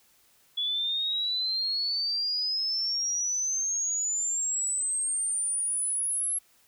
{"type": "exponential sweep", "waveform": "sine", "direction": "up", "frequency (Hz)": [3400, 11175], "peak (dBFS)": -26, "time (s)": [0.57, 6.39], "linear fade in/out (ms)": 10, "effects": ["white hiss -63 dBFS RMS until 6.67 s"]}